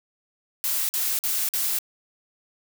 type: noise bursts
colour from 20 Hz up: blue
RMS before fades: -25 dBFS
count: 4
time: 0.64-1.787 s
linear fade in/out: 0 ms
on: 250 ms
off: 49 ms
effects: none